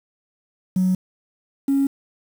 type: tone pair in turn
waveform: triangle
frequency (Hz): 185.1 / 275.4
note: F#3 / C#4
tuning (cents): +1 / -11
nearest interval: perfect fifth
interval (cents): 688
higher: second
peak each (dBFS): -12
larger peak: neither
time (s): 0.76-0.95 / 1.68-1.87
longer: neither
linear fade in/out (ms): 5
effects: tanh soft clip ceiling -13 dBFS + 7-bit